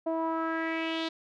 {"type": "tone with low-pass filter sweep", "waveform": "sawtooth", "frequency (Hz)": 325.3, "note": "E4", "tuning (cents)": -23, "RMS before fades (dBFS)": -31, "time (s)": [0.06, 1.09], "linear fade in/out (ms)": 10, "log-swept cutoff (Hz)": [720, 4000], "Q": 3.7, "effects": []}